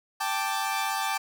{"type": "chord", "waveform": "sawtooth", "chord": "G suspended second", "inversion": "none", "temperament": "equal", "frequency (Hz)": [784, 880, 1174.7], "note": ["G5", "A5", "D6"], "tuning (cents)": [0, 0, 0], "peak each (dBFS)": [-27, -27, -28], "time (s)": [0.2, 1.18], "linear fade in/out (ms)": 10, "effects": []}